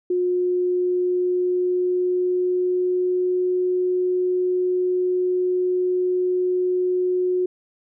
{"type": "tone with pitch glide", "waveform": "sine", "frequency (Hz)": [359.8, 364], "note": ["F#4", "F#4"], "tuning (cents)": [-48, -28], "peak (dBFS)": -18, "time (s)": [0.1, 7.46], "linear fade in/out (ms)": 5, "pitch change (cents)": 20, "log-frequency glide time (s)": [0.55, 3.53], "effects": []}